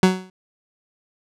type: tone with exponential decay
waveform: 30% pulse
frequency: 186 Hz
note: F#3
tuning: 9 cents sharp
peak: -6 dBFS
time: 0.03-0.3 s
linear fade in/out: 2 ms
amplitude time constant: 58 ms
effects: low-pass 8000 Hz 12 dB/octave